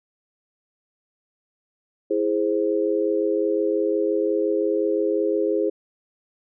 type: chord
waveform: sine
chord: E augmented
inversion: none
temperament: equal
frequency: 329.6 / 415.3 / 523.3 Hz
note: E4 / G#4 / B#4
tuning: 0 / 0 / 0 cents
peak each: -24 / -22 / -25 dBFS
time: 2.1-5.7 s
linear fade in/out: 10 ms
effects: none